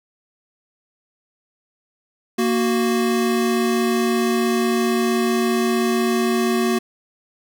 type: tone pair together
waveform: square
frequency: 233.1 / 370 Hz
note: A#3 / F#4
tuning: 0 / 0 cents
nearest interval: minor sixth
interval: 800 cents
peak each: -20 / -21 dBFS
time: 2.38-6.79 s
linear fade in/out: 10 ms
effects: none